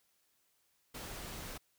pink noise, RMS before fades -45 dBFS, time 0.94-1.58 s, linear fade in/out 10 ms, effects white hiss -75 dBFS RMS until 1.78 s

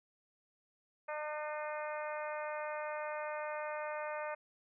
harmonic tone with a mistuned harmonic, 302.1 Hz, D4, 49 cents sharp, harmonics 2 / 3 / 4 / 5 / 6 / 7 / 8, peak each -40 / -44 / -46 / -48 / -50 / -51 / -52 dBFS, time 1.08-4.35 s, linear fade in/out 10 ms, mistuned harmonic 8, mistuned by +35 cents, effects none

